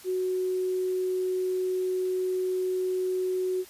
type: tone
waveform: sine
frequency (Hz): 370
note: F#4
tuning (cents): 0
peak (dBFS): -25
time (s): 0.04-3.65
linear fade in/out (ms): 50
effects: white hiss -50 dBFS RMS until 3.69 s + resampled to 32000 Hz